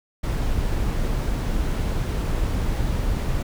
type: noise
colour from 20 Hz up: brown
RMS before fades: -23 dBFS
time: 0.23-3.43 s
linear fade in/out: 10 ms
effects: none